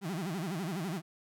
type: tone with vibrato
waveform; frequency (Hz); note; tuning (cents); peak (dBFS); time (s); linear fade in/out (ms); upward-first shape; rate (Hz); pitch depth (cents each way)
35% pulse; 176.4; F3; +18; -32; 0.01-1.02; 50; sine; 12; 240
effects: none